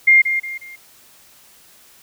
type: tone with echo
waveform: sine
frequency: 2116 Hz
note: C7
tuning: 19 cents sharp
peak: -7 dBFS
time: 0.07-0.22 s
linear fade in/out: 10 ms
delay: 180 ms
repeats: 3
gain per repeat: -9 dB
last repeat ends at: 0.76 s
effects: white hiss -49 dBFS RMS until 2.02 s